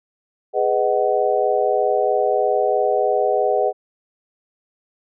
sine chord, G# minor seventh, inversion none, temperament just, 415.3 / 498.4 / 623 / 747.5 Hz, G#4 / B4 / D#5 / F#5, 0 / +16 / +2 / +17 cents, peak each -21 dBFS, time 0.53-3.73 s, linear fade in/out 50 ms, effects none

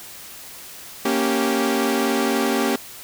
sawtooth chord, G diminished, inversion first, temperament equal with one note detuned, 233.1 / 277.2 / 390.2 Hz, Bb3 / Db4 / G4, 0 / 0 / -8 cents, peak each -19 dBFS, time 1.05-2.76 s, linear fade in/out 5 ms, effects white hiss -39 dBFS RMS until 3.03 s

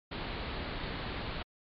pink low-pass noise, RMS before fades -38 dBFS, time 0.11-1.43 s, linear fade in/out 10 ms, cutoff 4500 Hz, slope 96 dB/octave, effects MP3 48 kbps

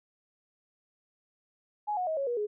sine tone with pitch steps, 837 / 728.7 / 634.3 / 552.2 / 480.7 / 418.5 Hz, G#5 / F#5 / D#5 / C#5 / B4 / G#4, +13 / -27 / +33 / -7 / -47 / +13 cents, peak -28 dBFS, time 1.87-2.47 s, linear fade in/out 20 ms, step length 100 ms, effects none

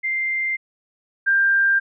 sine tone pair in turn, 2093 / 1589.4 Hz, C7 / G6, 0 / +23 cents, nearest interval perfect fourth, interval 477 cents, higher first, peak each -20 / -14 dBFS, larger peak second, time 0.03-0.57 / 1.26-1.8 s, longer neither, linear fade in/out 20 ms, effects none

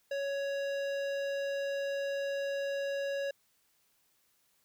sine tone with hard clipping, 557 Hz, C#5, 8 cents sharp, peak -34 dBFS, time 0.11-3.31 s, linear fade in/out 5 ms, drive 15 dB, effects white hiss -72 dBFS RMS until 4.64 s

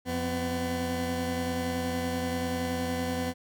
20% pulse tone pair together, 87.31 / 251.4 Hz, F2 / B3, 0 / +31 cents, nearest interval octave + tritone, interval 1831 cents, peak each -29 / -25 dBFS, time 0.05-3.34 s, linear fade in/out 50 ms, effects none

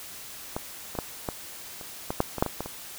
clicks, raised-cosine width 1 ms, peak -15 / -22 / -13 / -14 / -27 / -14 / -7 / -17 / -6 / -15 / -16 / -21 dBFS, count 12, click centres 0.565 / 0.952 / 0.988 / 1.288 / 1.812 / 2.105 / 2.204 / 2.383 / 2.425 / 2.463 / 2.606 / 2.66 s, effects white hiss -42 dBFS RMS until 2.98 s

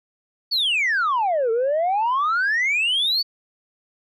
sine exponential two-way sweep, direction down then up, 4600 to 440.7 to 4600 Hz, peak -16 dBFS, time 0.51-3.23 s, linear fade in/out 20 ms, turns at 1.51 s, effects tanh soft clip ceiling -16 dBFS

